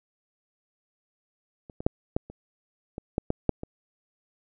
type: clicks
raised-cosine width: 2 ms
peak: -30 / -22 / -7 / -11 / -28 / -21 / -11 / -11 / -7 / -21 dBFS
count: 10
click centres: 1.698 / 1.805 / 1.865 / 2.165 / 2.3 / 2.981 / 3.181 / 3.304 / 3.493 / 3.634 s
effects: none